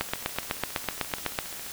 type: two click trains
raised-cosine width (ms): 0.3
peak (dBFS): -9 / -24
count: 12 / 25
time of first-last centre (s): 0.01-1.388 / 0.02-1.664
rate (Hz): 7.98 / 14.6
effects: white hiss -39 dBFS RMS until 1.72 s